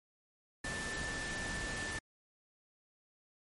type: tone in noise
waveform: sine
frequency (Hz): 1768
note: A6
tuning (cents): +8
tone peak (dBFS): -40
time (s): 0.64-1.99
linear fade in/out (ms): 5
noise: pink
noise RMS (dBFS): -41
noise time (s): 0.64-1.99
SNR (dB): -2
effects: MP3 48 kbps